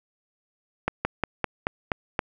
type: slowing click train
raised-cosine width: 0.5 ms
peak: -8 dBFS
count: 7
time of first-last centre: 0.88-2.192 s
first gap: 170 ms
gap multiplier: 1.1
effects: none